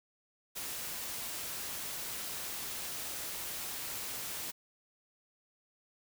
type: noise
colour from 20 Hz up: white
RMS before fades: -40 dBFS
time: 0.55-4.52 s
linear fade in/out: 20 ms
effects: none

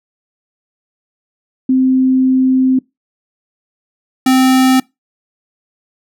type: tone pair in turn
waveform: sine / square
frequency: 260 / 260 Hz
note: C4 / C4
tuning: -11 / -11 cents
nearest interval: unison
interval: 0 cents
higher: neither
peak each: -8 dBFS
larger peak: neither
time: 1.69-2.79 / 4.26-4.8 s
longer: first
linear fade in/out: 5 ms
effects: noise-tail reverb RT60 0.2 s tail -24 dB re dry

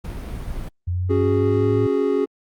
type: noise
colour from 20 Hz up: brown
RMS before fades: -29 dBFS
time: 0.04-0.69 s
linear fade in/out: 10 ms
type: linear sweep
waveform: sine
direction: up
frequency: 87.31 to 110 Hz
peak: -20 dBFS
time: 0.87-1.87 s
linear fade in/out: 10 ms
type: chord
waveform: triangle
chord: C# suspended fourth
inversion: none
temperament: equal with one note detuned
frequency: 276.2 / 370 / 415.3 Hz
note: C#4 / F#4 / G#4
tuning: -6 / 0 / 0 cents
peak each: -21 / -21 / -18 dBFS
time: 1.09-2.26 s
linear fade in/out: 20 ms
effects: Opus 48 kbps

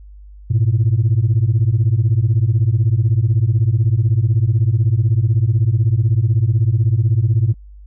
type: beating tone pair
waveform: sine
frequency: 103.83 / 119.83 Hz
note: G#2 / A#2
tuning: 0 / +48 cents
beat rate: 16 Hz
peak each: -13 dBFS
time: 0.5-7.54 s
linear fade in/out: 10 ms
effects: tanh soft clip ceiling -8 dBFS + added 50 Hz sine -36 dBFS peak until 7.86 s

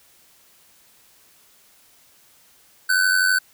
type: tone with amplitude modulation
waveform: square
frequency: 1512 Hz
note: F#6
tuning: 37 cents sharp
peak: -14 dBFS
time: 2.89-3.39 s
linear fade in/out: 10 ms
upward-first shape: sine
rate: 92 Hz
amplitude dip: 60%
effects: white hiss -55 dBFS RMS until 3.53 s

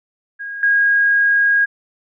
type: tone with level steps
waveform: sine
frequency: 1636 Hz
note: G#6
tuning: 26 cents flat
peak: -25 / -11 dBFS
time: 0.39-1.66 s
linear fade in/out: 20 ms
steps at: 0.63 s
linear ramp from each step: 2 ms
effects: none

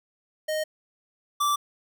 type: tone pair in turn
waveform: square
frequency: 620 / 1166.4 Hz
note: D#5 / D6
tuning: -6 / -12 cents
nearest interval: major seventh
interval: 1094 cents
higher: second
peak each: -26 / -22 dBFS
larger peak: second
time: 0.48-0.64 / 1.4-1.56 s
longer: neither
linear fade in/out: 10 ms
effects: none

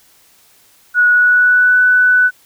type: tone with pitch glide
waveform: sine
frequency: 1462 to 1492.7 Hz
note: F#6 to F#6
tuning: -21 to +15 cents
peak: -7 dBFS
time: 0.94-2.31 s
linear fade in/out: 50 ms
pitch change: +36 cents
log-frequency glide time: 1.1-1.79 s
effects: white hiss -50 dBFS RMS until 2.45 s

